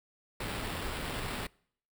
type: noise with sample-and-hold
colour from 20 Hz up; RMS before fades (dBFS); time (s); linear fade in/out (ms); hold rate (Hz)
pink; -37; 0.4-1.47; 5; 6300
effects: noise-tail reverb RT60 0.6 s tail -25 dB re dry